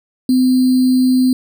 sine tone with sample-and-hold, 255.8 Hz, C4, 39 cents flat, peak -9 dBFS, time 0.29-1.33 s, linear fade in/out 2 ms, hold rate 4410 Hz, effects none

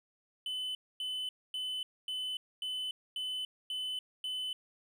triangle tone bursts, 3021 Hz, F#7, 35 cents sharp, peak -33 dBFS, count 8, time 0.46-4.53 s, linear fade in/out 2 ms, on 290 ms, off 250 ms, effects none

